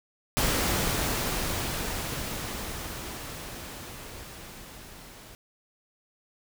pink noise with level ramp, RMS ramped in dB -25 to -48 dBFS, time 0.37-5.35 s, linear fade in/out 0 ms, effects none

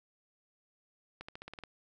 accelerating click train, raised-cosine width 0.3 ms, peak -28 dBFS, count 8, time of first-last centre 1.21-1.637 s, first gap 75 ms, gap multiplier 0.93, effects none

